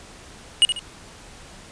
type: tone with echo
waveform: square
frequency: 2892 Hz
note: F#7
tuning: 40 cents flat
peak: -11 dBFS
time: 0.62-0.65 s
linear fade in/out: 0 ms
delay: 71 ms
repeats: 2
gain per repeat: -9 dB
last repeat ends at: 0.792 s
effects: pink hiss -44 dBFS RMS until 1.71 s + resampled to 22050 Hz